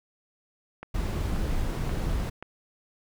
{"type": "click train", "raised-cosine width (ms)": 0.5, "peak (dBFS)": -23, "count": 4, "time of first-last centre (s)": [0.83, 2.426], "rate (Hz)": 1.88}
{"type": "noise", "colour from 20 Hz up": "brown", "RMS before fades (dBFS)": -28, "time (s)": [0.94, 2.3], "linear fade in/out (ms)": 10}
{"effects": []}